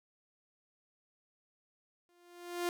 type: tone with exponential growth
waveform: sawtooth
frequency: 350 Hz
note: F4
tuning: 4 cents sharp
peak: -26 dBFS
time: 2.09-2.69 s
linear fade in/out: 0 ms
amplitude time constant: 130 ms
effects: none